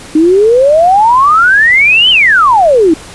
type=exponential two-way sweep; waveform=sine; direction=up then down; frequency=302.3 to 3136 to 302.3 Hz; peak=-3 dBFS; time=0.15-2.94 s; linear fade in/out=5 ms; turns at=2.1 s; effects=pink hiss -30 dBFS RMS until 3.14 s + resampled to 24000 Hz